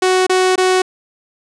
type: tone with dropouts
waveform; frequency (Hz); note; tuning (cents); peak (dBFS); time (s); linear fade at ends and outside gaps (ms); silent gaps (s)
sawtooth; 371.1; F#4; +5; -7; 0.02-0.82; 5; 0.267-0.295 / 0.558-0.578
effects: resampled to 22050 Hz + 8-bit